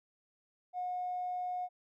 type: tone with tanh clipping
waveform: triangle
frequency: 724 Hz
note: F#5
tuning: 38 cents flat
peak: -34 dBFS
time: 0.73-1.69 s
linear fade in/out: 50 ms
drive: 4 dB
effects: none